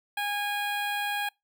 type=tone with notch filter; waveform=15% pulse; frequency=820 Hz; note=G#5; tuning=22 cents flat; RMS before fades=-30 dBFS; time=0.17-1.29 s; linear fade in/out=5 ms; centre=6600 Hz; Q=1.1; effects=noise-tail reverb RT60 0.2 s tail -26 dB re dry